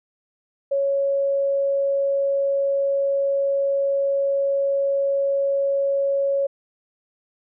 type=tone; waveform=sine; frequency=554.4 Hz; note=C#5; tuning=in tune; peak=-18 dBFS; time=0.71-6.47 s; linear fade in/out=10 ms; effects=none